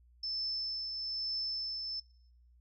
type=tone with tremolo; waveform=sine; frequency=5274 Hz; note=E8; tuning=in tune; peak=-33 dBFS; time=0.23-2 s; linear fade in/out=5 ms; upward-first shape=triangle; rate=1.1 Hz; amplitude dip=40%; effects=noise-tail reverb RT60 0.7 s tail -21 dB re dry + added 60 Hz sine -60 dBFS peak until 2.6 s